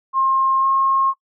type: tone with pitch glide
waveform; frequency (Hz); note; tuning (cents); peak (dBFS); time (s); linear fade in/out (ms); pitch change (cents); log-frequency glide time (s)
sine; 1066 to 1076.5; C6 to C6; +32 to +49; -14; 0.13-1.14; 50; +17; 0.6-0.66
effects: noise-tail reverb RT60 0.1 s tail -20 dB re dry